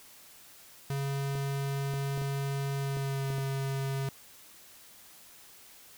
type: tone with pitch glide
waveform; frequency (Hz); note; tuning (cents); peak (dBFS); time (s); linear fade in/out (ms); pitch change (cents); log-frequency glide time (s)
square; 138.59 to 136.05; C#3 to C#3; 0 to -32; -31; 0.9-4.09; 2; -32; 2.75-3.33
type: clicks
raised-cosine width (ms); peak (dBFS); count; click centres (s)
2; -29; 7; 1.353 / 1.938 / 2.176 / 2.217 / 2.97 / 3.303 / 3.383
effects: white hiss -54 dBFS RMS until 5.97 s